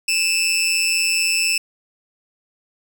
20% pulse tone with amplitude modulation, 2637 Hz, E7, in tune, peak -9 dBFS, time 0.08-1.58 s, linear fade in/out 5 ms, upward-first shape sine, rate 176 Hz, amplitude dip 70%, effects 7-bit

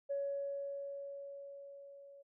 sine tone with level ramp, 560 Hz, C#5, 18 cents sharp, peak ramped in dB -33 to -54 dBFS, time 0.09-2.23 s, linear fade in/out 20 ms, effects tanh soft clip ceiling -29 dBFS

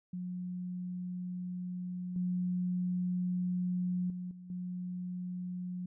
sine tone with level steps, 180.2 Hz, F#3, 45 cents flat, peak -36 / -30 / -37 / -46 / -36 dBFS, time 0.13-5.86 s, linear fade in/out 5 ms, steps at 2.16 / 4.1 / 4.31 / 4.5 s, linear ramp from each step 2 ms, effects none

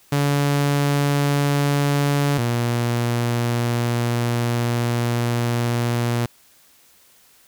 sawtooth tone pair in turn, 142.9 / 119.04 Hz, D3 / A#2, -47 / +37 cents, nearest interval minor third, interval 316 cents, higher first, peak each -13 / -15 dBFS, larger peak first, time 0.12-2.38 / 2.38-6.26 s, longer second, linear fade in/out 5 ms, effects white hiss -54 dBFS RMS until 7.47 s

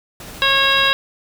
pink noise with tremolo, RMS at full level -34 dBFS, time 0.2-0.92 s, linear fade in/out 2 ms, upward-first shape sine, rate 14 Hz, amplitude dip 25%
harmonic tone, 546 Hz, C#5, 26 cents flat, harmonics 1 / 2 / 3 / 4 / 5 / 6 / 7 / 9, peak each -25 / -20 / -18 / -27 / -20 / -22 / -18 / -30 dBFS, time 0.42-0.93 s, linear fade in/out 0 ms
effects none

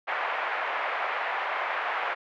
pink band-pass noise, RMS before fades -30 dBFS, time 0.07-2.15 s, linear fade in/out 20 ms, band 650 to 2300 Hz, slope 24 dB/octave, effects none

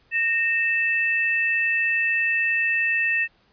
sine tone pair together, 1846.4 / 2637 Hz, A#6 / E7, -17 / 0 cents, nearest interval tritone, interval 617 cents, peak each -22 dBFS, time 0.11-3.28 s, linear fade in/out 50 ms, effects pink hiss -61 dBFS RMS until 3.52 s + resampled to 11025 Hz

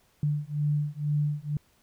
sine beating tone pair, 146.83 / 148.93 Hz, D3 / D3, 0 / +25 cents, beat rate 2.1 Hz, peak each -28 dBFS, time 0.23-1.57 s, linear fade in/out 2 ms, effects pink hiss -65 dBFS RMS until 1.82 s

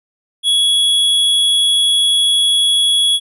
square tone, 3357 Hz, G#7, 18 cents sharp, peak -11 dBFS, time 0.43-3.2 s, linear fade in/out 50 ms, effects resampled to 24000 Hz

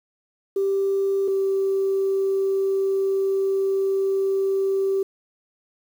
sine tone pair in turn, 392 / 388.6 Hz, G4 / G4, 0 / -15 cents, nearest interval unison, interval 15 cents, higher first, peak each -18 dBFS, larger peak neither, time 0.56-1.28 / 1.28-5.03 s, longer second, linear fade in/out 5 ms, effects tanh soft clip ceiling -14 dBFS + 8-bit

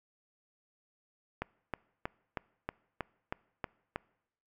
click train, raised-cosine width 0.5 ms, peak -19 dBFS, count 9, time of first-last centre 1.42-3.96 s, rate 3.15 Hz, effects noise-tail reverb RT60 0.8 s tail -24 dB re dry

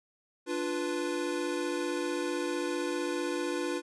square chord, B diminished, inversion first, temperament equal, 293.7 / 349.2 / 493.9 Hz, D4 / F4 / B4, 0 / 0 / 0 cents, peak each -36 / -34 / -37 dBFS, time 0.46-3.82 s, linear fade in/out 50 ms, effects resampled to 24000 Hz

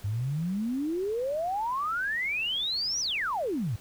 sine exponential two-way sweep, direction up then down, 97.1 to 6000 to 97.1 Hz, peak -27 dBFS, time 0.04-3.76 s, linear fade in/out 5 ms, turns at 3 s, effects pink hiss -52 dBFS RMS until 3.8 s

